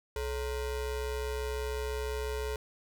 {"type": "ring-modulated tone", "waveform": "square", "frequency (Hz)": 246.9, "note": "B3", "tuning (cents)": 0, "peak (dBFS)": -30, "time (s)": [0.16, 2.56], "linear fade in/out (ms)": 2, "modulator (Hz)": 184, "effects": []}